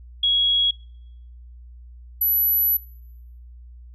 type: tone pair in turn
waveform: sine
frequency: 3322 / 11876 Hz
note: G#7 / F#9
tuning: 0 / +5 cents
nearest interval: octave + minor seventh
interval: 2205 cents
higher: second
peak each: -16 / -17 dBFS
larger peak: first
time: 0.23-0.71 / 2.21-2.77 s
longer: second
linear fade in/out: 5 ms
effects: noise-tail reverb RT60 0.9 s tail -26 dB re dry + added 60 Hz sine -40 dBFS peak until 3.94 s